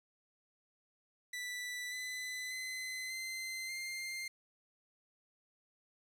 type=tone with pitch steps; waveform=sawtooth; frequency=1975.5 / 2007 / 2038 / 2070 / 2103 Hz; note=B6 / B6 / C7 / C7 / C7; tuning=0 / +27 / -46 / -19 / +8 cents; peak=-36 dBFS; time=1.33-4.28 s; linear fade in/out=5 ms; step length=590 ms; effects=low-pass 12000 Hz 12 dB/octave + 11-bit